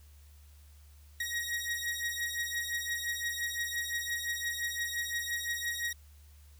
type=beating tone pair; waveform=sawtooth; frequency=1888 / 1893.8 Hz; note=A#6 / A#6; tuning=+22 / +27 cents; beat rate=5.8 Hz; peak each=-32 / -33 dBFS; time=1.2-5.93 s; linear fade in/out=5 ms; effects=added 73 Hz sine -53 dBFS peak until 6.59 s + white hiss -65 dBFS RMS until 6.59 s